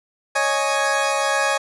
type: chord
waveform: 20% pulse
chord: C# suspended second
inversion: none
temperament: equal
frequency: 554.4 / 622.3 / 830.6 Hz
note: C#5 / D#5 / G#5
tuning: 0 / 0 / 0 cents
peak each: -17 / -20 / -17 dBFS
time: 0.35-1.58 s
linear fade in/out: 10 ms
effects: resampled to 24000 Hz